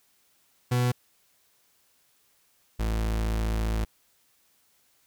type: tone pair in turn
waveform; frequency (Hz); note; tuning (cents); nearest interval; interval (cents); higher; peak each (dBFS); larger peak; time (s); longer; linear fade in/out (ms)
40% pulse; 123.47 / 54.83; B2 / A1; 0 / -5; octave + major second; 1405; first; -21 / -24; first; 0.71-0.92 / 2.79-3.85; second; 10
effects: white hiss -66 dBFS RMS until 5.06 s